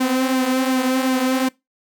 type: tone with flanger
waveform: sawtooth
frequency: 259.2 Hz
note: C4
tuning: 16 cents flat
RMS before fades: -19 dBFS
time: 0-1.49 s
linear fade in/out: 10 ms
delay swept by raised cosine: 1.5 to 6.7 ms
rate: 2.7 Hz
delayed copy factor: -0.55
effects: noise-tail reverb RT60 0.2 s tail -22 dB re dry